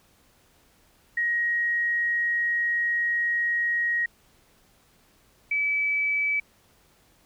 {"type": "tone pair in turn", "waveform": "sine", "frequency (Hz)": [1888, 2298], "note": ["A#6", "D7"], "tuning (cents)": [22, -38], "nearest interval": "minor third", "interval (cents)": 340, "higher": "second", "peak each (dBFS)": -22, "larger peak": "neither", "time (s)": [[1.17, 4.06], [5.51, 6.4]], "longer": "first", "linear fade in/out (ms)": 5, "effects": ["pink hiss -61 dBFS RMS until 7.25 s"]}